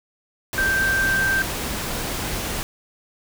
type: tone in noise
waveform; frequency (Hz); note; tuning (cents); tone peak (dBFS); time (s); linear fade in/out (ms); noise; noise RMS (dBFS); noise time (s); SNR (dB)
sine; 1568; G6; 0; -18; 0.58-1.42; 0; pink; -27; 0.53-2.63; +6
effects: none